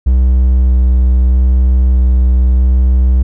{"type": "tone with vibrato", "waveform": "triangle", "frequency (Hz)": 63, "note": "B1", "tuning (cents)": 35, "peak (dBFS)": -4, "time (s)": [0.06, 3.23], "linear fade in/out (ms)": 10, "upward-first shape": "square", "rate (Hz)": 0.79, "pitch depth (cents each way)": 9, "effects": []}